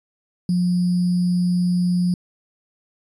sine tone with sample-and-hold, 178.2 Hz, F3, 35 cents sharp, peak -16 dBFS, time 0.49-2.14 s, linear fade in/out 2 ms, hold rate 4900 Hz, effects resampled to 22050 Hz

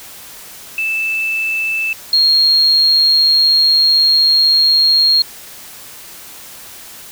sine tone pair in turn, 2637 / 4251 Hz, E7 / C8, 0 / +27 cents, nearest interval minor sixth, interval 827 cents, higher second, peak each -15 / -8 dBFS, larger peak second, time 0.78-1.93 / 2.13-5.22 s, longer second, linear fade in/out 2 ms, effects white hiss -35 dBFS RMS until 7.11 s

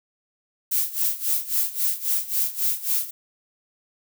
violet noise with tremolo, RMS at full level -21 dBFS, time 0.71-3.11 s, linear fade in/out 10 ms, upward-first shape sine, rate 3.7 Hz, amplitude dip 85%, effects none

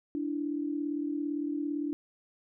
sine tone pair together, 291.9 / 329.6 Hz, D4 / E4, -10 / 0 cents, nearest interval major second, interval 210 cents, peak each -31 / -36 dBFS, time 0.15-1.93 s, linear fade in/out 0 ms, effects none

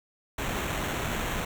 pink noise with sample-and-hold, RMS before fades -31 dBFS, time 0.38-1.45 s, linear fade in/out 5 ms, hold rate 4900 Hz, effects none

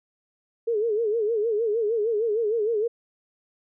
sine tone with vibrato, 440 Hz, A4, in tune, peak -21 dBFS, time 0.67-2.88 s, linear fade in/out 10 ms, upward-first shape sine, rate 6.5 Hz, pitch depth 120 cents each way, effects none

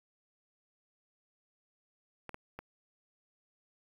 clicks, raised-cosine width 0.5 ms, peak -27 dBFS, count 3, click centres 2.293 / 2.344 / 2.59 s, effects 9-bit

